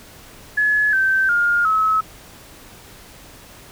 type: tone with pitch steps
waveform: sine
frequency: 1702 / 1551.8 / 1414.8 / 1289.9 Hz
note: G#6 / G6 / F6 / E6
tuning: +42 / -18 / +22 / -38 cents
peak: -14 dBFS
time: 0.57-2.01 s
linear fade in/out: 10 ms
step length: 360 ms
effects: pink hiss -43 dBFS RMS until 3.71 s